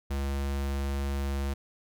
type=tone; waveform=square; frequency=69.3 Hz; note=C#2; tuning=in tune; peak=-29 dBFS; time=0.1-1.54 s; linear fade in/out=10 ms; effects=none